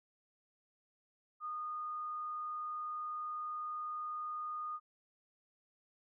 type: tone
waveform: sine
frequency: 1228 Hz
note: D#6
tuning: 23 cents flat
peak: -38 dBFS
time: 1.4-4.8 s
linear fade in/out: 50 ms
effects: none